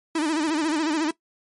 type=tone with vibrato; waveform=45% pulse; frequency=311.1 Hz; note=D#4; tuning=in tune; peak=-21 dBFS; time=0.15-1.11 s; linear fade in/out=5 ms; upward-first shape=sine; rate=14 Hz; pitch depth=110 cents each way; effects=noise-tail reverb RT60 0.1 s tail -18 dB re dry + MP3 48 kbps